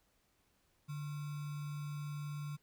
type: tone with sample-and-hold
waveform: sine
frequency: 146.83 Hz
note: D3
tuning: in tune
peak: -39 dBFS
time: 0.88-2.57 s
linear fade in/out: 20 ms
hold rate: 1225 Hz
effects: pink hiss -75 dBFS RMS until 2.62 s